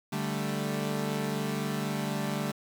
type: chord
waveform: sawtooth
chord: D suspended fourth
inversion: none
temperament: equal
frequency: 146.83 / 196 / 220 Hz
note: D3 / G3 / A3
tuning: 0 / 0 / 0 cents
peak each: -30 dBFS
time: 0.12-2.52 s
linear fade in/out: 10 ms
effects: 8-bit